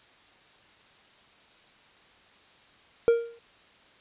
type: tone with exponential decay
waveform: triangle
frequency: 466.2 Hz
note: A#4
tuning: in tune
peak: -12 dBFS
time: 3.08-3.39 s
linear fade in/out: 0 ms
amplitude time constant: 67 ms
effects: white hiss -57 dBFS RMS until 4 s + resampled to 8000 Hz